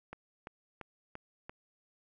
click train, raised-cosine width 0.5 ms, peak -28 dBFS, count 5, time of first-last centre 0.13-1.495 s, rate 2.93 Hz, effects none

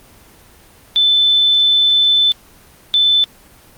sine tone pair in turn, 3520 / 3520 Hz, A7 / A7, 0 / 0 cents, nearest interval unison, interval 0 cents, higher neither, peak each -9 dBFS, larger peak neither, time 0.96-2.32 / 2.94-3.24 s, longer first, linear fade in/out 0 ms, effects pink hiss -45 dBFS RMS until 3.77 s + Opus 24 kbps

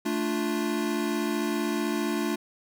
square chord, D minor, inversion second, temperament equal, 220 / 293.7 / 349.2 Hz, A3 / D4 / F4, 0 / 0 / 0 cents, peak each -31 dBFS, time 0.05-2.36 s, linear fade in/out 10 ms, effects none

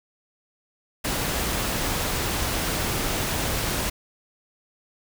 pink noise, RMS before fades -26 dBFS, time 1.04-3.9 s, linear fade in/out 10 ms, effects none

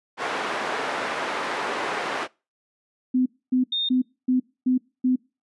white band-pass noise, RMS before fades -28 dBFS, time 0.17-2.28 s, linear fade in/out 50 ms, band 330 to 1500 Hz, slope 12 dB/octave
sine tone bursts, 254.4 Hz, C4, 48 cents flat, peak -17 dBFS, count 6, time 3.14-5.16 s, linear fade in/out 10 ms, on 120 ms, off 260 ms
sine tone, 3661 Hz, A#7, 32 cents flat, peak -22 dBFS, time 3.72-3.89 s, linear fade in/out 5 ms
effects noise-tail reverb RT60 0.3 s tail -24 dB re dry + resampled to 24000 Hz

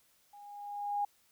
sine tone with level ramp, 818 Hz, G#5, 26 cents flat, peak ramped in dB -51 to -28 dBFS, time 0.33-1.05 s, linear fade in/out 5 ms, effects white hiss -69 dBFS RMS until 1.31 s

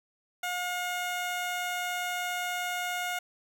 15% pulse tone, 717 Hz, F5, 45 cents sharp, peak -24 dBFS, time 0.43-3.19 s, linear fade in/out 5 ms, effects none

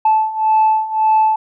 sine beating tone pair, 871 / 872.8 Hz, A5 / A5, -18 / -14 cents, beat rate 1.8 Hz, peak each -15 / -12 dBFS, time 0.05-1.36 s, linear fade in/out 5 ms, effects tanh soft clip ceiling -6 dBFS

